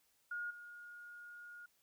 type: tone with level steps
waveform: sine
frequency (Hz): 1431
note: F6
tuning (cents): +42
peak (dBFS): -39 / -50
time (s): 0.31-1.66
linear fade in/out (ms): 5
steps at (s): 0.5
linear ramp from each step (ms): 10
effects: white hiss -75 dBFS RMS until 1.82 s